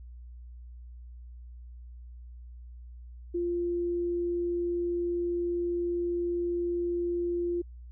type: tone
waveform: sine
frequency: 347.5 Hz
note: F4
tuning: 9 cents flat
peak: -27 dBFS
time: 3.34-7.62 s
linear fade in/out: 10 ms
effects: added 60 Hz sine -43 dBFS peak until 7.91 s